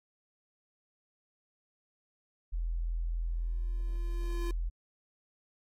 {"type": "tone", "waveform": "sine", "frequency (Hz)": 41.89, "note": "E1", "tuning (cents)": 29, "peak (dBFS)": -30, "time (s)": [2.52, 4.7], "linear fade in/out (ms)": 20}
{"type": "tone with exponential growth", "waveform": "square", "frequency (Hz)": 343.6, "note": "F4", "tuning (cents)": -28, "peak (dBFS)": -37, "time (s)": [3.22, 4.51], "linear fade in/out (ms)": 2, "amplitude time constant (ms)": 280}
{"effects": ["AAC 64 kbps"]}